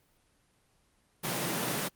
pink high-pass noise, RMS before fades -32 dBFS, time 1.23-1.89 s, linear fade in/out 20 ms, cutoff 120 Hz, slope 96 dB/octave, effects pink hiss -69 dBFS RMS until 1.95 s + Opus 24 kbps

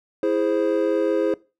triangle chord, E augmented, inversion none, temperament equal, 329.6 / 415.3 / 523.3 Hz, E4 / G#4 / B#4, 0 / 0 / 0 cents, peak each -21 dBFS, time 0.23-1.34 s, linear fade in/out 2 ms, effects noise-tail reverb RT60 0.3 s tail -21 dB re dry

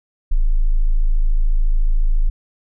sine tone, 27 Hz, A0, 32 cents flat, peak -11 dBFS, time 0.31-2.3 s, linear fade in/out 10 ms, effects none

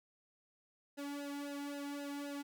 sawtooth tone with flanger, 285.2 Hz, C#4, 49 cents sharp, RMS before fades -43 dBFS, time 0.97-2.43 s, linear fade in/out 20 ms, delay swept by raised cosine 0.88 to 1.68 ms, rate 3.8 Hz, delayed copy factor -0.9, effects none

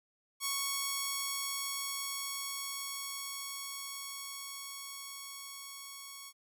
5% pulse tone with level ramp, 1108.7 Hz, C#6, in tune, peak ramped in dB -20 to -34 dBFS, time 0.4-6.33 s, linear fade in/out 50 ms, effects none

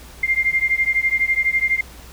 sine beating tone pair, 2100 / 2112 Hz, C7 / C7, +6 / +16 cents, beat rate 12 Hz, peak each -19 dBFS, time 0.23-1.81 s, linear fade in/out 5 ms, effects added 60 Hz sine -41 dBFS peak until 2.12 s + pink hiss -43 dBFS RMS until 2.12 s

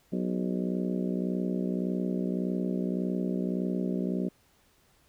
harmonic tone with a mistuned harmonic, 61.74 Hz, B1, in tune, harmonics 3 / 4 / 5 / 6 / 7 / 8 / 9 / 10, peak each -30 / -33 / -38 / -36 / -42 / -44 / -45 / -44 dBFS, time 0.12-4.29 s, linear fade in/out 10 ms, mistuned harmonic 7, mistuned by -63 cents, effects pink hiss -65 dBFS RMS until 5.08 s

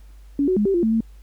sine tone with pitch steps, 282.5 / 370.9 / 208.2 / 389.8 / 345.5 / 222 / 225.1 Hz, C#4 / F#4 / G#3 / G4 / F4 / A3 / A3, +33 / +4 / +5 / -10 / -19 / +16 / +40 cents, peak -16 dBFS, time 0.39-1.006 s, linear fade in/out 2 ms, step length 88 ms, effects added 50 Hz sine -41 dBFS peak until 1.22 s + pink hiss -60 dBFS RMS until 1.22 s

